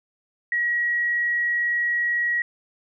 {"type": "tone", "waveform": "sine", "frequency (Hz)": 1909, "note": "A#6", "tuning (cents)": 41, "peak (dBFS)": -20, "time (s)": [0.52, 2.42], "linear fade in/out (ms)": 2, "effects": []}